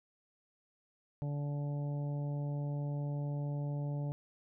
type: harmonic tone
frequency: 144.5 Hz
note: D3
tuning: 28 cents flat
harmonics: 1 / 2 / 3 / 4 / 5 / 6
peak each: -34 / -46 / -52 / -48 / -56 / -55 dBFS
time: 1.22-4.12 s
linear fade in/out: 0 ms
effects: none